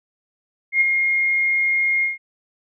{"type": "tone with ADSR envelope", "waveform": "sine", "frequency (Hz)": 2137, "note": "C7", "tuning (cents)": 36, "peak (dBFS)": -11, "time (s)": [0.72, 2.18], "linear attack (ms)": 89, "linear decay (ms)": 18, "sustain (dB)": -5, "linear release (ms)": 150, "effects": []}